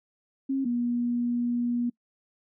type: tone pair in turn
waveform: sine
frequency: 270 / 240.5 Hz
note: C#4 / B3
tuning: -45 / -46 cents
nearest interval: major second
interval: 201 cents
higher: first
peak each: -24 dBFS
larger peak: neither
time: 0.49-0.65 / 0.65-1.9 s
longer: second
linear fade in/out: 10 ms
effects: noise-tail reverb RT60 0.1 s tail -24 dB re dry